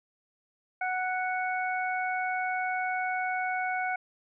harmonic tone, 740 Hz, F#5, in tune, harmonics 1 / 2 / 3, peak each -30 / -33 / -35 dBFS, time 0.81-3.96 s, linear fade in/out 5 ms, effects none

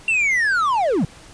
triangle linear sweep, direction down, 2746 to 126.6 Hz, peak -14 dBFS, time 0.08-1.05 s, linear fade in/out 2 ms, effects pink hiss -44 dBFS RMS until 1.33 s + resampled to 22050 Hz

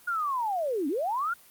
sine linear two-way sweep, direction down then up, 1450 to 260.6 to 1450 Hz, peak -26 dBFS, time 0.07-1.34 s, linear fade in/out 10 ms, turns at 0.88 s, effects white hiss -55 dBFS RMS until 1.5 s + Opus 32 kbps

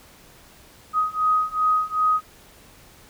sine beating tone pair, 1253 / 1255.6 Hz, D#6 / D#6, +12 / +15 cents, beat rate 2.6 Hz, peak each -22 / -21 dBFS, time 0.93-2.21 s, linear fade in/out 50 ms, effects pink hiss -50 dBFS RMS until 3.09 s

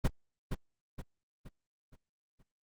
brown noise with echo, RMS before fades -24 dBFS, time 0.04-0.08 s, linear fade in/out 10 ms, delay 470 ms, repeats 5, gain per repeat -7 dB, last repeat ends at 2.43 s, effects Opus 24 kbps

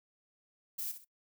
violet noise with echo, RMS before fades -38 dBFS, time 0.78-0.92 s, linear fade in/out 10 ms, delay 64 ms, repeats 2, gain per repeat -10 dB, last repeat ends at 1.048 s, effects noise-tail reverb RT60 0.1 s tail -19 dB re dry

